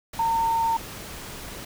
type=tone in noise; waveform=sine; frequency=912 Hz; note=A#5; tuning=38 cents flat; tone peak=-20 dBFS; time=0.19-0.77 s; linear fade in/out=5 ms; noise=pink; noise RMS=-38 dBFS; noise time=0.13-1.65 s; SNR=+15 dB; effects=none